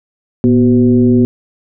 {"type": "tone with frequency modulation", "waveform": "sine", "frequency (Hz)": 244.3, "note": "B3", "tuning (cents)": -19, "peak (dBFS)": -6, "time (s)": [0.44, 1.25], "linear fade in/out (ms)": 0, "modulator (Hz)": 133, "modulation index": 0.89, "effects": []}